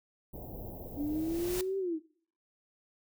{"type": "band-stop noise", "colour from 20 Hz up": "pink", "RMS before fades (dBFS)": -43, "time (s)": [0.33, 1.61], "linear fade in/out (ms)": 10, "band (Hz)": [770, 14000], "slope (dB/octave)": 48}
{"type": "noise with exponential growth", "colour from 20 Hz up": "white", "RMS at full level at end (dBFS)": -37, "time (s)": [0.82, 1.61], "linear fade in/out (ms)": 1, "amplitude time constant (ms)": 170}
{"type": "linear two-way sweep", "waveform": "sine", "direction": "up then down", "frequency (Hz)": [283.1, 392, 302.4], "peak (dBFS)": -30, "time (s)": [0.96, 2], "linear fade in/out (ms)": 50, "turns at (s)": 1.78}
{"effects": ["noise-tail reverb RT60 0.5 s tail -20 dB re dry"]}